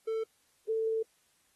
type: tone pair in turn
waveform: triangle / sine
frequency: 445.1 / 445.1 Hz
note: A4 / A4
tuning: +20 / +20 cents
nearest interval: unison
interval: 0 cents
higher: neither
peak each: -28 dBFS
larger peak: neither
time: 0.07-0.24 / 0.68-1.03 s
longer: second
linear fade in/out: 10 ms
effects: white hiss -70 dBFS RMS until 1.55 s + AAC 32 kbps